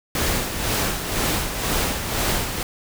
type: noise with tremolo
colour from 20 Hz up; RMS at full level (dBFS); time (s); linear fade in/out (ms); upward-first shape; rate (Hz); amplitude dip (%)
pink; -21; 0.15-2.63; 2; sine; 2; 55
effects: none